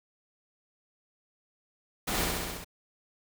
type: noise with echo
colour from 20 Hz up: pink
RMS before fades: -31 dBFS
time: 2.07-2.25 s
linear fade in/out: 10 ms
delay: 66 ms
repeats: 6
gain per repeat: -2 dB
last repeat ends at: 2.646 s
effects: none